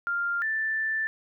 sine tone pair in turn, 1396.9 / 1766.1 Hz, F6 / A6, 0 / +6 cents, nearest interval major third, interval 406 cents, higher second, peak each -25 dBFS, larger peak neither, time 0.07-0.42 / 0.42-1.07 s, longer second, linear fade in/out 0 ms, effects none

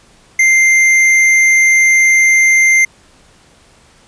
sine tone with hard clipping, 2093 Hz, C7, in tune, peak -8 dBFS, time 0.39-2.85 s, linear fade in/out 5 ms, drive 9 dB, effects pink hiss -47 dBFS RMS until 4.07 s + resampled to 22050 Hz

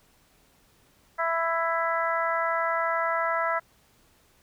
harmonic tone, 331.4 Hz, E4, 9 cents sharp, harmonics 2 / 3 / 4 / 5 / 6, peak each -29 / -30 / -28 / -33 / -33 dBFS, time 1.18-3.6 s, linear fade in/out 20 ms, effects pink hiss -62 dBFS RMS until 4.42 s

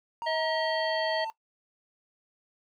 triangle tone with pitch glide, 932.3 to 894.3 Hz, A#5 to A5, 0 to +28 cents, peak -30 dBFS, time 0.22-1.3 s, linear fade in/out 0 ms, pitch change -72 cents, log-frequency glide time 0.4-1.12 s
harmonic tone, 638 Hz, D#5, 43 cents sharp, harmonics 1 / 3 / 5 / 7, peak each -29 / -34 / -36 / -37 dBFS, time 0.26-1.25 s, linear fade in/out 10 ms
effects noise-tail reverb RT60 0.1 s tail -18 dB re dry

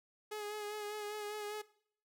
sawtooth tone with vibrato, 419.4 Hz, G#4, 17 cents sharp, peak -36 dBFS, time 0.31-1.62 s, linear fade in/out 10 ms, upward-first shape sine, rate 5 Hz, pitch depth 27 cents each way, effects noise-tail reverb RT60 0.6 s tail -19 dB re dry

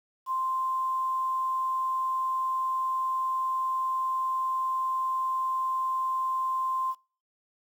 sine tone with quantisation, 1045 Hz, C6, 2 cents flat, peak -26 dBFS, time 0.26-6.95 s, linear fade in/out 50 ms, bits 9, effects noise-tail reverb RT60 0.5 s tail -26 dB re dry

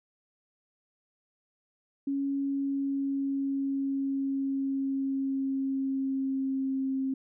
sine tone with pitch glide, 277.2 to 266.5 Hz, C#4 to C4, 0 to +32 cents, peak -27 dBFS, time 2.07-7.14 s, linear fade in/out 5 ms, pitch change -68 cents, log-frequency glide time 2.33-7.02 s, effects none

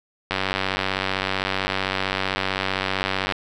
click train, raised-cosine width 0.3 ms, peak -6 dBFS, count 289, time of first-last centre 0.31-3.323 s, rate 95.6 Hz, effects none

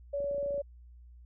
sine tone, 567 Hz, C#5, 39 cents sharp, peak -30 dBFS, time 0.13-0.62 s, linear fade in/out 10 ms
clicks, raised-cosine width 2 ms, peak -35 dBFS, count 10, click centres 0.204 / 0.243 / 0.312 / 0.346 / 0.381 / 0.429 / 0.461 / 0.507 / 0.543 / 0.579 s
effects added 60 Hz sine -50 dBFS peak until 1.25 s

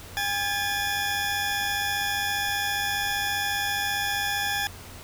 20% pulse tone pair together, 811 / 1717 Hz, G#5 / A6, -41 / -43 cents, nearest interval octave + minor second, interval 1298 cents, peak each -23 dBFS, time 0.17-4.67 s, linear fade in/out 0 ms, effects added 90 Hz sine -45 dBFS peak until 5.03 s + pink hiss -44 dBFS RMS until 5.03 s

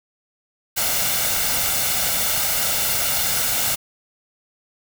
white noise with comb filter, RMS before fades -21 dBFS, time 0.76-3.76 s, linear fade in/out 20 ms, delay 1.4 ms, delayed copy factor +0.55, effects none

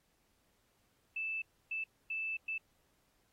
sine tone bursts at uneven times, 2637 Hz, E7, in tune, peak -35 dBFS, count 4, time 1.16-1.42 / 1.71-1.84 / 2.1-2.37 / 2.48-2.58 s, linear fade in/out 5 ms, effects pink hiss -75 dBFS RMS until 3.32 s + AAC 48 kbps

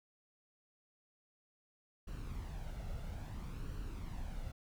brown noise with flanger, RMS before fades -43 dBFS, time 2.07-4.52 s, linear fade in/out 10 ms, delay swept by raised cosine 0.69 to 1.47 ms, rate 0.6 Hz, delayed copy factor +0.5, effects none

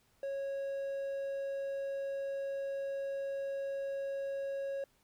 triangle tone, 550 Hz, C#5, 14 cents flat, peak -33 dBFS, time 0.23-4.84 s, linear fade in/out 2 ms, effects pink hiss -71 dBFS RMS until 5.03 s

